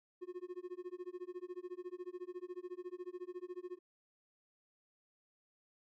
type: tone with tremolo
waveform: triangle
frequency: 360 Hz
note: F#4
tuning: 47 cents flat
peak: -38 dBFS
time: 0.21-3.79 s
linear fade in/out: 20 ms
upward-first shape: sine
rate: 14 Hz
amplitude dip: 100%
effects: none